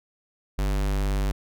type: tone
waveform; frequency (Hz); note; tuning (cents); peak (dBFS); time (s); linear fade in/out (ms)
square; 49.27; G1; +10; -23; 0.58-1.32; 10
effects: none